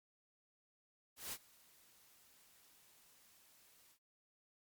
white noise with ADSR envelope, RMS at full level -43 dBFS, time 1.16-3.99 s, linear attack 160 ms, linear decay 55 ms, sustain -24 dB, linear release 79 ms, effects noise-tail reverb RT60 0.1 s tail -23 dB re dry + MP3 96 kbps

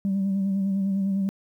sine tone with vibrato, 194.9 Hz, G3, 10 cents flat, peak -20 dBFS, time 0.05-1.29 s, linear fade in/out 0 ms, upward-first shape sine, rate 9.9 Hz, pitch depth 34 cents each way, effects tanh soft clip ceiling -19 dBFS + 10-bit

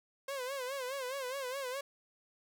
sawtooth tone with vibrato, 527 Hz, C5, 12 cents sharp, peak -33 dBFS, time 0.28-1.81 s, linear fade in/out 5 ms, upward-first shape sine, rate 4.8 Hz, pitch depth 110 cents each way, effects none

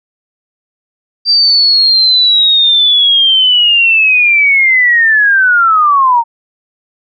sine linear sweep, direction down, 4708 to 908 Hz, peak -5 dBFS, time 1.25-6.24 s, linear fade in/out 50 ms, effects none

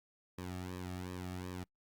sawtooth tone with flanger, 91 Hz, F#2, 28 cents flat, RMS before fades -43 dBFS, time 0.38-1.64 s, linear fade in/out 5 ms, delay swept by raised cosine 1.4 to 2.02 ms, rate 2.7 Hz, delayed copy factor -1, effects noise-tail reverb RT60 0.1 s tail -25 dB re dry + Opus 48 kbps

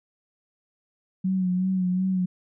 sine tone with vibrato, 185 Hz, F#3, in tune, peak -21 dBFS, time 1.24-2.26 s, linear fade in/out 10 ms, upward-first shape sine, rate 2.7 Hz, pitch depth 40 cents each way, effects none

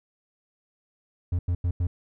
triangle tone bursts, 87.8 Hz, F2, 10 cents sharp, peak -20 dBFS, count 4, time 1.32-1.87 s, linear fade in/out 5 ms, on 70 ms, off 90 ms, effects none

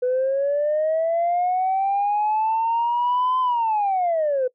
sine linear two-way sweep, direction up then down, 493.9 to 1028 to 493.9 Hz, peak -17 dBFS, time 0.02-4.48 s, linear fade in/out 10 ms, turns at 3.4 s, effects noise-tail reverb RT60 0.1 s tail -22 dB re dry + tanh soft clip ceiling -15 dBFS

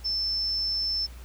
sine tone, 5300 Hz, E8, 9 cents sharp, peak -25 dBFS, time 0.04-1.07 s, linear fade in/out 20 ms, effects added 60 Hz sine -41 dBFS peak until 1.24 s + pink hiss -52 dBFS RMS until 1.24 s

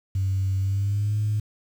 sine tone with pitch glide, 96 to 105.91 Hz, G2 to G#2, -36 to +34 cents, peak -20 dBFS, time 0.15-1.4 s, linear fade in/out 5 ms, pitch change +170 cents, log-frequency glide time 0.59-1.17 s, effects tanh soft clip ceiling -17 dBFS + 8-bit

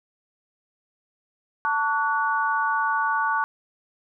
sine tone cluster, 889 / 1134 / 1471 Hz, A5 / C#6 / F#6, +18 / +39 / -11 cents, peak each -25 dBFS, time 1.65-3.44 s, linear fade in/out 0 ms, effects none

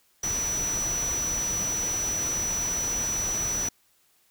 sine tone in noise, 5910 Hz, F#8, 3 cents flat, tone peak -26 dBFS, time 0.23-3.69 s, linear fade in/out 5 ms, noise pink, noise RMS -35 dBFS, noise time 0.23-3.69 s, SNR +6 dB, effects white hiss -65 dBFS RMS until 4.3 s

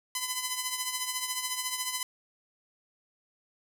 5% pulse tone with tremolo, 1012 Hz, B5, 42 cents sharp, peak -16 dBFS, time 0.15-2.03 s, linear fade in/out 2 ms, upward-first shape triangle, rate 14 Hz, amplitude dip 65%, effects none

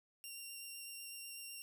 10% pulse tone with vibrato, 2767 Hz, F7, 17 cents flat, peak -39 dBFS, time 0.24-1.62 s, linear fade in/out 0 ms, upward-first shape sine, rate 8 Hz, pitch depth 10 cents each way, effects none

